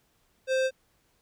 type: tone with hard clipping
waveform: sine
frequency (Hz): 523.3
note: C5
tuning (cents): 0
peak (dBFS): -25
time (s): 0.47-0.71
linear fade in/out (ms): 50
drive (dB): 18
effects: pink hiss -69 dBFS RMS until 1.21 s